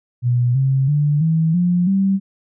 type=tone with pitch steps; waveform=sine; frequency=122.3 / 134.14 / 147.13 / 161.38 / 177 / 194.14 Hz; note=B2 / C3 / D3 / E3 / F3 / G3; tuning=-16 / +43 / +4 / -36 / +23 / -16 cents; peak=-13 dBFS; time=0.22-2.2 s; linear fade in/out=50 ms; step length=330 ms; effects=none